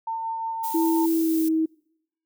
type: tone with tremolo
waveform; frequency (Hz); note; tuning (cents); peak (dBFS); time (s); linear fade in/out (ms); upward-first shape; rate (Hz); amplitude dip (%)
sine; 903; A5; +45; -25; 0.07-1.06; 5; sine; 5.6; 25
type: noise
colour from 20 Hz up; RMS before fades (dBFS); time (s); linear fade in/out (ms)
violet; -34; 0.63-1.49; 10
type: tone with pitch glide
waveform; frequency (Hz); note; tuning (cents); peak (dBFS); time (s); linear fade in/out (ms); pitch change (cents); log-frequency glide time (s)
sine; 328.2 to 319.4; E4 to D#4; -8 to +45; -19; 0.74-1.66; 10; -47; 1.09-1.5
effects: noise-tail reverb RT60 0.8 s tail -26 dB re dry